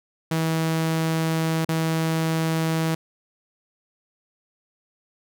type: tone with dropouts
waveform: sawtooth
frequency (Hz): 161.6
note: E3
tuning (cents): -34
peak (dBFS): -17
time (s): 0.31-2.95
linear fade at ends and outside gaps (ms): 5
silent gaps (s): 1.649-1.688
effects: none